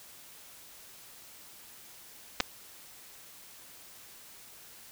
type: clicks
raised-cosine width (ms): 0.2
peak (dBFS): -9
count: 2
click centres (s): 2.402 / 2.406
effects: white hiss -52 dBFS RMS until 4.91 s